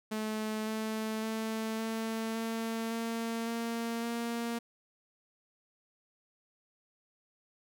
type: tone with pitch steps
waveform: sawtooth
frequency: 216.5 / 218.9 / 221.3 / 223.7 / 226.2 / 228.7 / 231.2 / 233.8 Hz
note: A3 / A3 / A3 / A3 / A3 / A#3 / A#3 / A#3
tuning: -28 / -9 / +10 / +29 / +48 / -33 / -14 / +5 cents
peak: -29 dBFS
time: 0.11-4.59 s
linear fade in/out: 10 ms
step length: 560 ms
effects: none